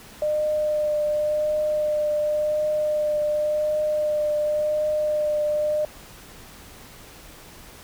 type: tone with vibrato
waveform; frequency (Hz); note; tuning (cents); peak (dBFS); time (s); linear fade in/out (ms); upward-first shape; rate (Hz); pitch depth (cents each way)
sine; 604; D5; +48; -20; 0.22-5.85; 2; triangle; 0.91; 15
effects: pink hiss -45 dBFS RMS until 7.83 s